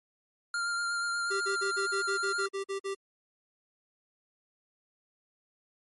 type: tone with vibrato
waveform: square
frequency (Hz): 1396.9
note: F6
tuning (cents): 0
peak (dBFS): -30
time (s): 0.54-2.46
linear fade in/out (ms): 2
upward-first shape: sine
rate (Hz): 8.3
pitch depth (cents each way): 17
type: tone bursts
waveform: square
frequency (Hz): 392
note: G4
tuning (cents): 0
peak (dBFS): -32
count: 11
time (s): 1.3-2.95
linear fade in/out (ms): 20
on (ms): 110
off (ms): 44
effects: MP3 48 kbps